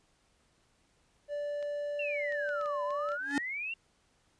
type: tone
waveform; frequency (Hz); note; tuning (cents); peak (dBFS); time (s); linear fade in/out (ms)
triangle; 583; D5; -13; -31; 1.28-3.18; 50
type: clicks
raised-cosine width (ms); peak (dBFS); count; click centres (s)
0.2; -33; 9; 1.627 / 2.323 / 2.491 / 2.613 / 2.659 / 2.906 / 3.089 / 3.119 / 3.311
type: exponential two-way sweep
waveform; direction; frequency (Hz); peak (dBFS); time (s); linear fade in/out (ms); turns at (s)
sine; down then up; 2794 to 984 to 2794; -34; 1.99-3.74; 5; 2.84
type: tone with exponential growth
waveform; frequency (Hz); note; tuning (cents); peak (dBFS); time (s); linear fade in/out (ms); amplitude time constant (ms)
square; 282.9; C#4; +35; -25; 3.2-3.38; 1; 38
effects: pink hiss -70 dBFS RMS until 4.39 s + resampled to 22050 Hz